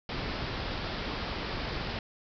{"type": "low-pass noise", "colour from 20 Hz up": "pink", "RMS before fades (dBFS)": -35, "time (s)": [0.09, 1.99], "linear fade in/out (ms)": 2, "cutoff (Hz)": 5200, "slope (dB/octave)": 96, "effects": []}